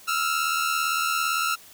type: tone pair together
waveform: sawtooth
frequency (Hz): 1307.3 / 1385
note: E6 / F6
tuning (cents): -15 / -15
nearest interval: minor second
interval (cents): 100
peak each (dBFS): -22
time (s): 0.07-1.56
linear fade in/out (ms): 20
effects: white hiss -49 dBFS RMS until 1.73 s